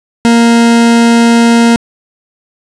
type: tone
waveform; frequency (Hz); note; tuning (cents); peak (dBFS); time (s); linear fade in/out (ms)
40% pulse; 233.1; A#3; 0; -3; 0.25-1.76; 0
effects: resampled to 22050 Hz + 7-bit